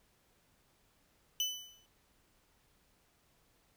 30% pulse tone with exponential decay, 3001 Hz, F#7, 24 cents sharp, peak -26 dBFS, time 1.4-1.86 s, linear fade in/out 1 ms, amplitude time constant 100 ms, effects pink hiss -71 dBFS RMS until 3.76 s

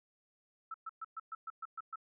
sine tone bursts, 1317 Hz, E6, 2 cents flat, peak -39 dBFS, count 9, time 0.71-1.958 s, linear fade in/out 5 ms, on 32 ms, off 120 ms, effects none

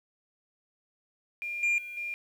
sine tone with level steps, 2400 Hz, D7, 37 cents sharp, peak -32 / -21 / -38 / -32 dBFS, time 1.42-2.14 s, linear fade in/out 0 ms, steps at 1.63 / 1.78 / 1.97 s, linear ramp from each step 2 ms, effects tanh soft clip ceiling -22 dBFS + 9-bit

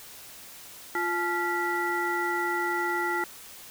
sine tone cluster, 349.4 / 859 / 1384 / 1957 Hz, F4 / A5 / F6 / B6, +1 / -42 / -16 / -16 cents, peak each -31 dBFS, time 0.95-3.24 s, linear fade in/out 2 ms, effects white hiss -46 dBFS RMS until 3.7 s

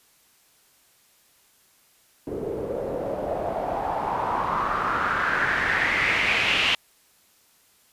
white noise with low-pass filter sweep, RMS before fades -25 dBFS, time 2.27-6.75 s, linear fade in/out 2 ms, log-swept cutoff 390 to 2900 Hz, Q 4.3, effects white hiss -60 dBFS RMS until 7.92 s + resampled to 32000 Hz

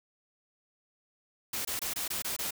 white noise bursts, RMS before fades -34 dBFS, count 7, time 1.53-2.508 s, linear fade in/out 5 ms, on 120 ms, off 23 ms, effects none

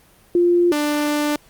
sine / sawtooth tone pair in turn, 349.2 / 295.9 Hz, F4 / D4, 0 / +13 cents, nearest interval minor third, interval 287 cents, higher first, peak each -12 / -14 dBFS, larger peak first, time 0.35-0.72 / 0.72-1.36 s, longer second, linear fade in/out 2 ms, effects pink hiss -52 dBFS RMS until 1.49 s + Opus 32 kbps

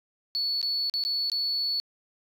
sine tone with dropouts, 4428 Hz, C#8, 3 cents flat, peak -24 dBFS, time 0.35-1.8 s, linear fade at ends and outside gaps 0 ms, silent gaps 0.615-0.628 / 0.898-0.939 / 1.038-1.05 / 1.299-1.318 s, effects tanh soft clip ceiling -21 dBFS + 11-bit

